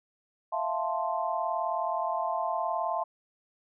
sine chord, F major seventh, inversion third, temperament equal, 659.3 / 698.5 / 880 / 1046.5 Hz, E5 / F5 / A5 / C6, 0 / 0 / 0 / 0 cents, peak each -33 dBFS, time 0.52-3.04 s, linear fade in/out 10 ms, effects none

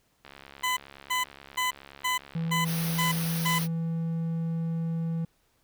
click train, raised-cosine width 0.3 ms, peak -29 dBFS, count 210, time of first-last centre 0.25-3.257 s, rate 69.5 Hz
20% pulse tone bursts, 1007 Hz, B5, 33 cents sharp, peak -20 dBFS, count 7, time 0.63-3.59 s, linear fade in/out 10 ms, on 140 ms, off 330 ms
triangle tone, 164.81 Hz, E3, in tune, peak -25 dBFS, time 2.35-5.25 s, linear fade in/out 5 ms
white band-stop noise, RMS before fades -35 dBFS, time 2.64-3.68 s, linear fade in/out 50 ms, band 6300 to 8800 Hz, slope 96 dB/octave
effects pink hiss -69 dBFS RMS until 5.63 s

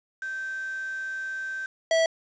sine / square tone pair in turn, 1554 / 653.4 Hz, G6 / E5, -16 / -15 cents, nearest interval octave + minor third, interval 1499 cents, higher first, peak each -30 / -20 dBFS, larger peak second, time 0.22-1.66 / 1.91-2.06 s, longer first, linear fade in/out 2 ms, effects resampled to 16000 Hz + 8-bit

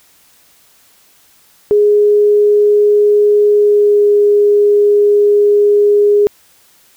sine tone with pitch glide, 415.3 to 412 Hz, G#4 to G#4, 0 to -14 cents, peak -6 dBFS, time 1.71-6.27 s, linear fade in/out 0 ms, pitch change -14 cents, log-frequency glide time 3.51-4.08 s, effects white hiss -49 dBFS RMS until 6.96 s

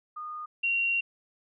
sine tone pair in turn, 1226 / 2752 Hz, D#6 / F7, -26 / -26 cents, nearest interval octave + major second, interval 1400 cents, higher second, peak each -35 / -24 dBFS, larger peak second, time 0.16-0.46 / 0.63-1.01 s, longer second, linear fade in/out 10 ms, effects none

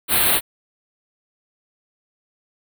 white band-stop noise, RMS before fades -17 dBFS, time 0.08-0.41 s, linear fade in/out 50 ms, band 4300 to 8500 Hz, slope 96 dB/octave, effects none

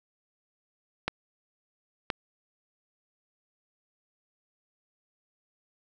clicks, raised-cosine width 0.3 ms, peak -11 dBFS, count 2, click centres 1.08 / 2.102 s, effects none

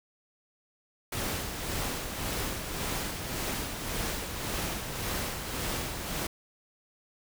pink noise with tremolo, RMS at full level -32 dBFS, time 1.12-6.27 s, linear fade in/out 5 ms, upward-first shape sine, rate 1.8 Hz, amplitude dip 45%, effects none

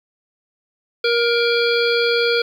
harmonic tone with a mistuned harmonic, 471.2 Hz, A#4, 19 cents sharp, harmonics 1 / 3 / 5 / 7 / 9 / 10, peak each -17 / -22 / -24 / -25 / -27 / -27 dBFS, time 1.04-2.42 s, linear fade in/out 5 ms, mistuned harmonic 7, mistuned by +19 cents, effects 8-bit

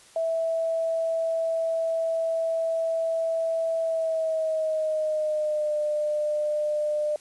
sine tone with pitch glide, 655 to 600.6 Hz, E5 to D5, -11 to +39 cents, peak -23 dBFS, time 0.16-7.16 s, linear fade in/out 2 ms, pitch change -150 cents, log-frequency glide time 3.81-5.75 s, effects white hiss -53 dBFS RMS until 7.2 s + resampled to 24000 Hz

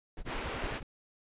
brown noise with tremolo, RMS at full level -37 dBFS, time 0.17-0.83 s, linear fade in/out 2 ms, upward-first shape sine, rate 11 Hz, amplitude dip 95%
pink band-pass noise, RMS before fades -39 dBFS, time 0.25-0.81 s, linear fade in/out 50 ms, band 250 to 3200 Hz, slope 24 dB/octave
effects resampled to 8000 Hz

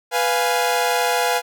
sawtooth chord, F diminished, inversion second, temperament equal, 493.9 / 698.5 / 830.6 Hz, Cb5 / F5 / Ab5, 0 / 0 / 0 cents, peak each -18 dBFS, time 0.11-1.42 s, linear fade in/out 50 ms, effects none

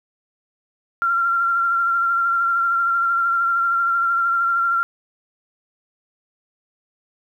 sine tone with vibrato, 1373 Hz, F6, 30 cents flat, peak -16 dBFS, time 1.02-4.83 s, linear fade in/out 0 ms, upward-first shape triangle, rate 13 Hz, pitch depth 31 cents each way, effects 9-bit

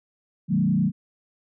sine tone with frequency modulation, 188.2 Hz, F#3, 30 cents sharp, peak -18 dBFS, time 0.48-0.92 s, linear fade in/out 50 ms, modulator 30.1 Hz, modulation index 1.4, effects none

